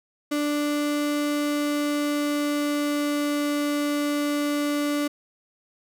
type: tone with pitch glide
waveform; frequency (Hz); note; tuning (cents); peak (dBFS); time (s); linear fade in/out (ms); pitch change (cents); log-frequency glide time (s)
35% pulse; 293.7 to 291.7; D4 to D4; 0 to -12; -21; 0.31-5.08; 10; -12; 0.56-3.52
effects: none